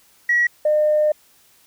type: tone pair in turn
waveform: sine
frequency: 1920 / 606.1 Hz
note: B6 / D#5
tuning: -49 / -46 cents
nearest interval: octave + minor sixth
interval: 1997 cents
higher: first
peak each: -13 dBFS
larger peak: neither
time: 0.29-0.47 / 0.65-1.12 s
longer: second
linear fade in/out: 5 ms
effects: tanh soft clip ceiling -9 dBFS + white hiss -55 dBFS RMS until 1.66 s